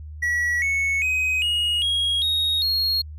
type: tone with pitch steps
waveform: triangle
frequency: 1932 / 2207 / 2520 / 2878 / 3287 / 3754 / 4287 Hz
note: B6 / C#7 / D#7 / F#7 / G#7 / A#7 / C8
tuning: -39 / -8 / +21 / -49 / -19 / +11 / +41 cents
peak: -18 dBFS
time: 0.22-3.02 s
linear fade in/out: 10 ms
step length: 400 ms
effects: added 76 Hz sine -34 dBFS peak until 3.18 s